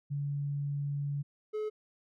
sine / triangle tone pair in turn, 142.8 / 427.9 Hz, D3 / A4, -48 / -48 cents, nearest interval octave + perfect fifth, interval 1900 cents, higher second, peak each -31 / -30 dBFS, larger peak second, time 0.1-1.23 / 1.53-1.7 s, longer first, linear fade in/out 20 ms, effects none

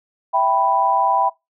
sine chord, E minor, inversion none, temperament equal, 659.3 / 784 / 987.8 Hz, E5 / G5 / B5, 0 / 0 / 0 cents, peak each -22 / -18 / -17 dBFS, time 0.33-1.3 s, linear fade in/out 20 ms, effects noise-tail reverb RT60 0.2 s tail -21 dB re dry

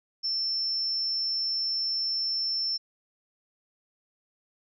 sine tone, 5360 Hz, E8, 28 cents sharp, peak -26 dBFS, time 0.23-2.78 s, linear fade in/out 20 ms, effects none

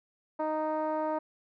10% pulse tone with low-pass filter, 310.2 Hz, D#4, 5 cents flat, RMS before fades -31 dBFS, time 0.39-1.19 s, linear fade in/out 10 ms, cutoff 810 Hz, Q 2.3, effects none

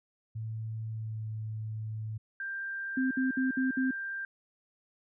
sine tone with pitch glide, 110.8 to 109.15 Hz, A2 to A2, +13 to -13 cents, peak -34 dBFS, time 0.35-2.18 s, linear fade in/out 10 ms, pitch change -26 cents, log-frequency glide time 0.9-1.26 s
sine tone, 1584 Hz, G6, 18 cents sharp, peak -34 dBFS, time 2.4-4.25 s, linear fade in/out 2 ms
sine tone bursts, 260.6 Hz, C4, 7 cents flat, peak -26 dBFS, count 5, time 2.97-3.91 s, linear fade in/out 5 ms, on 140 ms, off 60 ms
effects none

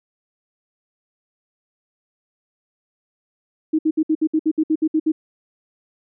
sine tone bursts, 314.1 Hz, D#4, 16 cents sharp, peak -14 dBFS, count 12, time 3.73-5.12 s, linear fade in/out 10 ms, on 59 ms, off 62 ms, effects none

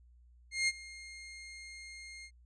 sawtooth tone with ADSR envelope, 2128 Hz, C7, 29 cents sharp, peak -23 dBFS, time 0.51-2.31 s, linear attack 170 ms, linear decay 36 ms, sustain -20 dB, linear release 66 ms, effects added 60 Hz sine -58 dBFS peak until 2.45 s + resampled to 22050 Hz

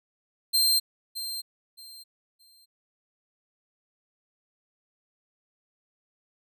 sawtooth tone with echo, 4160 Hz, C8, 11 cents flat, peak -17 dBFS, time 0.53-0.8 s, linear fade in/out 20 ms, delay 620 ms, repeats 3, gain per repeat -12 dB, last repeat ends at 2.66 s, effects none

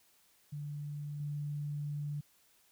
sine tone with level steps, 146.5 Hz, D3, 4 cents flat, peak -38 / -35 dBFS, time 0.52-2.21 s, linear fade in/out 10 ms, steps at 1.2 s, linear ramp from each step 2 ms, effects white hiss -68 dBFS RMS until 2.71 s

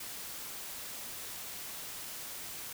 white noise, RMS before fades -43 dBFS, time 0-2.73 s, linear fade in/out 5 ms, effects none

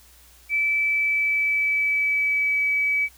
sine tone with pitch glide, 2315 to 2286 Hz, D7 to D7, -25 to -47 cents, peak -19 dBFS, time 0.49-3.09 s, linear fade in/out 50 ms, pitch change -22 cents, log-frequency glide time 0.68-2.65 s, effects added 60 Hz sine -54 dBFS peak until 3.17 s + white hiss -53 dBFS RMS until 3.17 s

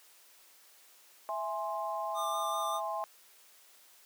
sine chord, E augmented, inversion none, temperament equal with one note detuned, 659.3 / 830.6 / 1050.7 Hz, E5 / G#5 / B#5, 0 / 0 / +7 cents, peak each -37 dBFS, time 1.29-3.04 s, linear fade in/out 0 ms
square tone with vibrato, 1200 Hz, D6, 37 cents sharp, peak -35 dBFS, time 2.14-2.81 s, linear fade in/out 50 ms, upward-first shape square, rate 5.1 Hz, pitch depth 14 cents each way
effects white hiss -60 dBFS RMS until 4.05 s + high-pass 400 Hz 12 dB/octave

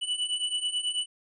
square beating tone pair, 2960 / 2969.2 Hz, F#7 / F#7, 0 / +5 cents, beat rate 9.2 Hz, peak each -33 / -30 dBFS, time 0.01-1.06 s, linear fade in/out 20 ms, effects resampled to 24000 Hz

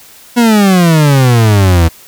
40% pulse exponential sweep, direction down, 244.3 to 80.1 Hz, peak -4 dBFS, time 0.36-1.89 s, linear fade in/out 20 ms, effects white hiss -38 dBFS RMS until 2.07 s

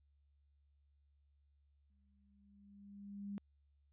sine tone with exponential growth, 201.2 Hz, G3, 45 cents sharp, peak -40 dBFS, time 1.9-3.38 s, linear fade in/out 0 ms, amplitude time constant 320 ms, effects added 71 Hz sine -70 dBFS peak until 3.92 s + resampled to 8000 Hz

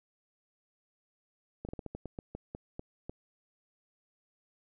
slowing click train, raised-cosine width 2 ms, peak -26 dBFS, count 12, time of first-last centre 1.65-3.095 s, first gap 38 ms, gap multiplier 1.23, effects none

